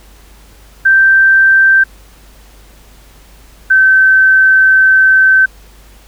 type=tone pair in turn; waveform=sine; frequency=1565 / 1540.8 Hz; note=G6 / G6; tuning=-3 / -30 cents; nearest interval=unison; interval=27 cents; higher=first; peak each=-4 dBFS; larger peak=neither; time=0.85-1.84 / 3.7-5.46 s; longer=second; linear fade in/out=10 ms; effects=added 50 Hz sine -39 dBFS peak until 6.07 s + pink hiss -44 dBFS RMS until 6.07 s